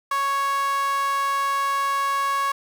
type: tone with high-pass filter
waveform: sawtooth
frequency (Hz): 554.4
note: C#5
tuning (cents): 0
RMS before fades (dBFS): -23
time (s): 0.11-2.52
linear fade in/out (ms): 5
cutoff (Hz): 1200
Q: 7.9
effects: none